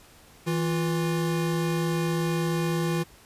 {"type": "tone pair together", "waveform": "square", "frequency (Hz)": [163.5, 349.9], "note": ["E3", "F4"], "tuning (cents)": [-14, 3], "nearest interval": "octave + minor second", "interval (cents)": 1317, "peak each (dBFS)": [-26, -30], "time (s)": [0.46, 3.04], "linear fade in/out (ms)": 20, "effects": ["pink hiss -53 dBFS RMS until 3.25 s", "resampled to 32000 Hz"]}